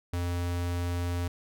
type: tone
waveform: square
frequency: 87.5 Hz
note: F2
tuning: 4 cents sharp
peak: -29 dBFS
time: 0.13-1.28 s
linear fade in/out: 5 ms
effects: none